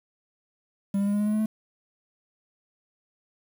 triangle tone with pitch steps, 198 / 200.6 / 203.3 / 206.1 / 208.8 / 211.6 / 214.4 / 217.3 Hz, G3 / G3 / G#3 / G#3 / G#3 / G#3 / A3 / A3, +18 / +40 / -37 / -13 / +10 / +33 / -45 / -21 cents, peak -20 dBFS, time 0.94-1.46 s, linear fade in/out 5 ms, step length 65 ms, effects 8-bit

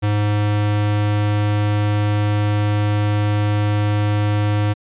square tone, 104.2 Hz, G#2, 6 cents sharp, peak -16 dBFS, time 0.02-4.74 s, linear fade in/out 20 ms, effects resampled to 8000 Hz

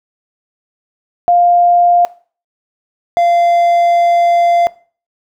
sine / triangle tone pair in turn, 701 / 690.6 Hz, F5 / F5, +6 / -20 cents, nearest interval unison, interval 26 cents, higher first, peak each -6 dBFS, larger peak neither, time 1.28-2.05 / 3.17-4.67 s, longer second, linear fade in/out 0 ms, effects noise-tail reverb RT60 0.4 s tail -20 dB re dry

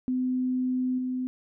sine tone with level steps, 254.5 Hz, C4, 48 cents flat, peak -24 / -27 dBFS, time 0.08-1.27 s, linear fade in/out 0 ms, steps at 0.98 s, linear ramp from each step 5 ms, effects none

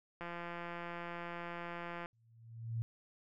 click train, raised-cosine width 0.5 ms, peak -29 dBFS, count 319, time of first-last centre 0.21-2.059 s, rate 172 Hz
sine tone with exponential growth, 114.4 Hz, A#2, 32 cents flat, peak -32 dBFS, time 2.13-2.82 s, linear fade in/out 0 ms, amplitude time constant 150 ms
effects none

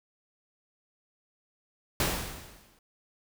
pink noise with exponential decay, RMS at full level -25 dBFS, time 2-2.79 s, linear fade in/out 2 ms, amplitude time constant 170 ms, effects none

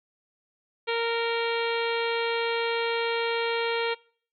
harmonic tone, 463.4 Hz, A#4, 10 cents flat, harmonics 1 / 2 / 3 / 4 / 5 / 6 / 7 / 8 / 9, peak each -27 / -33 / -35 / -37 / -33 / -37 / -37 / -41 / -41 dBFS, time 0.87-3.95 s, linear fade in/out 20 ms, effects noise-tail reverb RT60 0.5 s tail -24 dB re dry

